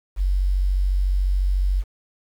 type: tone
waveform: sine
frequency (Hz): 47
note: F#1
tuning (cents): +28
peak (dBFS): -17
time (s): 0.16-1.84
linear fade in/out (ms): 50
effects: 8-bit